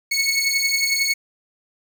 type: beating tone pair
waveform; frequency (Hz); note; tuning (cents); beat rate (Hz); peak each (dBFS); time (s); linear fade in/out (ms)
20% pulse; 2200 / 2211; C#7 / C#7; -14 / -5; 11; -16; 0.11-1.14; 10
effects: none